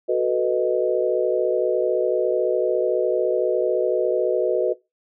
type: chord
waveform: sine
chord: B dominant seventh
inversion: second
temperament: equal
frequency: 370 / 440 / 493.9 / 622.3 Hz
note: F#4 / A4 / B4 / D#5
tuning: 0 / 0 / 0 / 0 cents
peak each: -22 / -25 / -22 / -24 dBFS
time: 0.08-4.74 s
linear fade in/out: 20 ms
effects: noise-tail reverb RT60 0.2 s tail -19 dB re dry